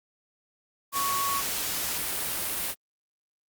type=tone in noise; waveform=sine; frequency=1113 Hz; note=C#6; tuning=7 cents sharp; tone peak=-27 dBFS; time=0.92-1.43 s; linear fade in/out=50 ms; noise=white; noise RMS=-30 dBFS; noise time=0.92-2.75 s; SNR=0 dB; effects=Opus 48 kbps